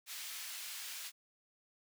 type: high-pass noise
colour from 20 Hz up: pink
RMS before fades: -45 dBFS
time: 0.06-1.12 s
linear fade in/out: 50 ms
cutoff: 2300 Hz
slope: 12 dB/octave
effects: none